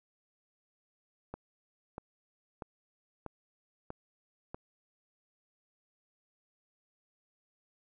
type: click train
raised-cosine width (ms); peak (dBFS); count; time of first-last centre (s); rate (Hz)
1; -26; 6; 1.34-4.545; 1.56
effects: none